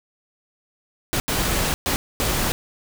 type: noise bursts at uneven times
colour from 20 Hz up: pink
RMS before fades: -22 dBFS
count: 4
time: 1.13-1.2 / 1.28-1.74 / 1.86-1.96 / 2.2-2.52 s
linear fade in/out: 0 ms
effects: none